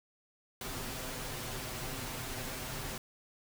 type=noise with comb filter; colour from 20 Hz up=pink; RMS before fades=-40 dBFS; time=0.61-2.98 s; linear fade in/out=2 ms; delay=7.8 ms; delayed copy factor=+0.55; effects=none